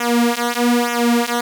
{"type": "tone with flanger", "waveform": "sawtooth", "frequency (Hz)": 238.9, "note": "A#3", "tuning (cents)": 43, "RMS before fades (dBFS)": -17, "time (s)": [0, 1.41], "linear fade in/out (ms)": 5, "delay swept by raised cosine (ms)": [0.22, 4.62], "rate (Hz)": 1.1, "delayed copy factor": -0.95, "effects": []}